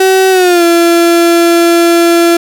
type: tone with pitch glide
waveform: 35% pulse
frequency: 379.2 to 339.8 Hz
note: F#4 to F4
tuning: +43 to -47 cents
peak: -3 dBFS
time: 0-2.37 s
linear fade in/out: 5 ms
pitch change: -190 cents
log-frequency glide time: 0.3-0.64 s
effects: none